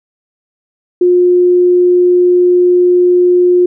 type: tone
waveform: sine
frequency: 357.3 Hz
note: F4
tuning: 40 cents sharp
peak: -5 dBFS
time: 1.01-3.66 s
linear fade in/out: 5 ms
effects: none